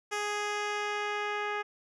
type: tone with low-pass filter sweep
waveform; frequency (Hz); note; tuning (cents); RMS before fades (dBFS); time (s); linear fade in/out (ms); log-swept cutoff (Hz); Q
10% pulse; 415.3; G#4; 0; -33; 0.11-1.63; 20; 8600 to 2300; 0.87
effects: none